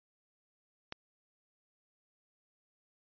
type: click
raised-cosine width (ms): 0.2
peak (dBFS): -21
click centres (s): 0.924
effects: resampled to 11025 Hz